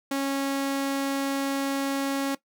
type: tone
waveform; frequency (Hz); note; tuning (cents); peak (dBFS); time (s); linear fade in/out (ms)
sawtooth; 275; C#4; -14; -21; 0.11-2.35; 5
effects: noise-tail reverb RT60 0.1 s tail -18 dB re dry